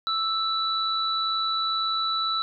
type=tone pair together; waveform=sine; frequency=1318.5 / 3951 Hz; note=E6 / B7; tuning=0 / 0 cents; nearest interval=octave + perfect fifth; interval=1900 cents; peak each=-26 dBFS; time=0.07-2.42 s; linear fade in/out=0 ms; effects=none